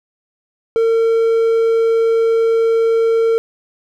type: tone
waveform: triangle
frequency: 454.7 Hz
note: A#4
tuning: 43 cents flat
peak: -9 dBFS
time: 0.76-3.38 s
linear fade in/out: 0 ms
effects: none